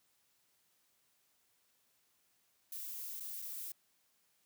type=noise with dropouts; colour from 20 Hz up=violet; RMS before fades=-44 dBFS; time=2.72-3.72 s; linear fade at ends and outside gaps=2 ms; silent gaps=3.198-3.206 / 3.418-3.422 s; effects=white hiss -75 dBFS RMS until 4.45 s + high-pass 60 Hz 12 dB/octave